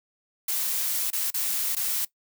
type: noise with dropouts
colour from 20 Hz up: blue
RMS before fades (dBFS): -27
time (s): 0.48-2.05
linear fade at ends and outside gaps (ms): 5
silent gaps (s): 1.104-1.13 / 1.305-1.341 / 1.752-1.765
effects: noise-tail reverb RT60 0.1 s tail -19 dB re dry